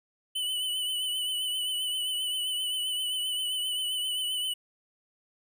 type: tone with vibrato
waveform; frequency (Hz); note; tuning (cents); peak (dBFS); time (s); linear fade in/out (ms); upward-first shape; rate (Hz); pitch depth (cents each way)
square; 2997; F#7; +22; -29; 0.35-4.54; 10; triangle; 7.6; 46
effects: none